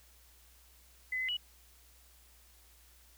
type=tone with pitch steps; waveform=sine; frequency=2020 / 2038 / 2935 Hz; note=B6 / C7 / F#7; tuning=+39 / -46 / -15 cents; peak=-32 dBFS; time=1.12-1.369 s; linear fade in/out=5 ms; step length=83 ms; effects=added 60 Hz sine -62 dBFS peak until 3.17 s + white hiss -63 dBFS RMS until 3.17 s